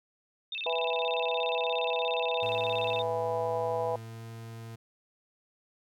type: tone with vibrato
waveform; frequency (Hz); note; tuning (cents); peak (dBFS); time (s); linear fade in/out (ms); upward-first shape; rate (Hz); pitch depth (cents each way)
sine; 3098; G7; -21; -33; 0.52-3.02; 2; square; 17; 280
type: harmonic tone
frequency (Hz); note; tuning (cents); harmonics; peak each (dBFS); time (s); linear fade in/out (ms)
164.81; E3; 0; 3 / 4 / 5 / 6; -31 / -33 / -35 / -37; 0.66-3.96; 2
type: tone with pitch glide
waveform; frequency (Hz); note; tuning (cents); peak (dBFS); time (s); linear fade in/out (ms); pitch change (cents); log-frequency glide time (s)
40% pulse; 110 to 113.88; A2 to A#2; 0 to -40; -40; 2.42-4.76; 10; +60; 3.2-4.26
effects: none